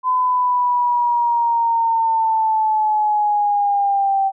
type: linear sweep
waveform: sine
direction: down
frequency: 1018 to 775 Hz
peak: -14 dBFS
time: 0.03-4.32 s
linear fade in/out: 50 ms
effects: none